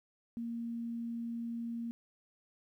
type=tone; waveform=sine; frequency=233 Hz; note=A#3; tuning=1 cent flat; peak=-36 dBFS; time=0.37-1.91 s; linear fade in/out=0 ms; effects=12-bit